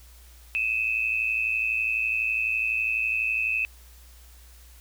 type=tone pair together; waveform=sine; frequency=2525 / 2637 Hz; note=D#7 / E7; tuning=+25 / 0 cents; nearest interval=minor second; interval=75 cents; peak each=-26 dBFS; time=0.55-3.65 s; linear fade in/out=0 ms; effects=added 60 Hz sine -48 dBFS peak until 4.8 s + white hiss -55 dBFS RMS until 4.8 s